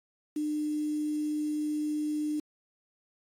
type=tone with quantisation; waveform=sine; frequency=301.3 Hz; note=D4; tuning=44 cents sharp; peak=-28 dBFS; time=0.36-2.4 s; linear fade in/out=5 ms; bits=8; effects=AAC 48 kbps